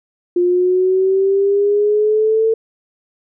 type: exponential sweep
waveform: sine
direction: up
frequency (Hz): 351.5 to 449.6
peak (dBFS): -11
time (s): 0.36-2.54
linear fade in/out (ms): 5
effects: none